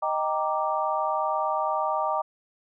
sine chord, Eb major seventh, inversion none, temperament equal, 622.3 / 784 / 932.3 / 1174.7 Hz, Eb5 / G5 / Bb5 / D6, 0 / 0 / 0 / 0 cents, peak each -29 dBFS, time 0.02-2.22 s, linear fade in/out 10 ms, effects none

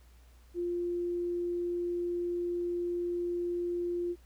sine tone, 349.2 Hz, F4, in tune, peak -30 dBFS, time 0.54-4.16 s, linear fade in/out 50 ms, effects added 60 Hz sine -55 dBFS peak until 4.25 s + pink hiss -66 dBFS RMS until 4.25 s

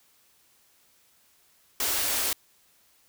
white band-stop noise, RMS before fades -27 dBFS, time 1.8-2.33 s, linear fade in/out 2 ms, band 100 to 230 Hz, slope 96 dB/octave, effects white hiss -63 dBFS RMS until 3.08 s

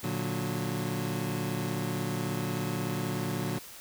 25% pulse chord, Bb augmented, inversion none, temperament equal with one note detuned, 116.54 / 146.83 / 183.08 Hz, Bb2 / D3 / F#3, 0 / 0 / -18 cents, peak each -31 dBFS, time 0.03-3.59 s, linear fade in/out 10 ms, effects white hiss -47 dBFS RMS until 3.8 s

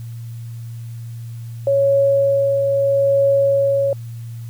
sine tone with tremolo, 554.4 Hz, C#5, in tune, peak -11 dBFS, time 1.67-3.93 s, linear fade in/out 2 ms, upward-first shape triangle, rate 0.78 Hz, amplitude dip 35%, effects added 116 Hz sine -28 dBFS peak until 4.49 s + white hiss -51 dBFS RMS until 4.49 s

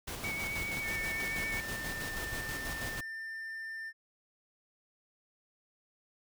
pink noise with tremolo, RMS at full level -39 dBFS, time 0.07-3.01 s, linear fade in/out 10 ms, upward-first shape square, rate 6.2 Hz, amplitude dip 35%
sine tone with vibrato, 2235 Hz, C#7, 14 cents sharp, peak -35 dBFS, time 0.24-1.6 s, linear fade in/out 0 ms, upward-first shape triangle, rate 7.5 Hz, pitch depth 30 cents each way
triangle tone, 1793 Hz, A6, 32 cents sharp, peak -37 dBFS, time 0.82-3.93 s, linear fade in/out 50 ms
effects none

